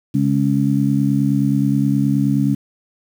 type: harmonic tone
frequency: 69.5 Hz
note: C#2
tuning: 5 cents sharp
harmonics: 2 / 3 / 4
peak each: -18 / -18 / -18 dBFS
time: 0.14-2.55 s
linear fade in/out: 10 ms
effects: 7-bit